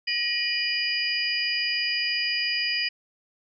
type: tone cluster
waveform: sine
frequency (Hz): 1893 / 2436 / 2958 / 4897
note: A#6 / D#7 / F#7 / D#8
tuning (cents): +26 / -37 / -1 / -28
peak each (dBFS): -31 / -29 / -31 / -27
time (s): 0.07-2.89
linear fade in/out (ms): 10
effects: none